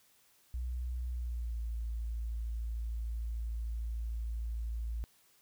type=tone with pitch glide; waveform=sine; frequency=61.4 to 56.63 Hz; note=B1 to A#1; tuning=-9 to -49 cents; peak=-34 dBFS; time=0.54-5.04 s; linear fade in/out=0 ms; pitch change=-140 cents; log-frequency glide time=1.08-1.63 s; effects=white hiss -67 dBFS RMS until 5.41 s